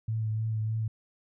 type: tone with vibrato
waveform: sine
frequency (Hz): 110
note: A2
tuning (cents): 0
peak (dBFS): -27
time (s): 0.08-0.88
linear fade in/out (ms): 5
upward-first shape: triangle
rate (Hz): 3.3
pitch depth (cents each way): 28
effects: none